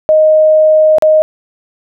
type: tone with dropouts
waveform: sine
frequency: 622 Hz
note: D#5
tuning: 1 cent flat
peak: -4 dBFS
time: 0.09-1.22 s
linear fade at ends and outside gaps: 0 ms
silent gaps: 0.984-1.023 s
effects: none